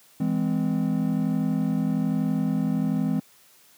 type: chord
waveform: triangle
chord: E augmented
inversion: none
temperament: just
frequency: 164.81 / 206 / 257.5 Hz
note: E3 / G#3 / B#3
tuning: 0 / -14 / -28 cents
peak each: -24 dBFS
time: 0.2-3.2 s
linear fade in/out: 5 ms
effects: white hiss -56 dBFS RMS until 3.77 s + high-pass 100 Hz 12 dB/octave